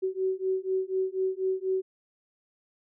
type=beating tone pair; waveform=sine; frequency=375.7 / 379.8 Hz; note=F#4 / F#4; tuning=+26 / +45 cents; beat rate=4.1 Hz; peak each=-29 dBFS; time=0.02-1.82 s; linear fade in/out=20 ms; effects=none